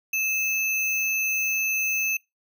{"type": "tone with sample-and-hold", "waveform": "sine", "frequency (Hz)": 2609, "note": "E7", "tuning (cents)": -18, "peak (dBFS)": -22, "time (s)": [0.13, 2.17], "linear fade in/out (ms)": 5, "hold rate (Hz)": 8820, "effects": ["noise-tail reverb RT60 0.2 s tail -23 dB re dry"]}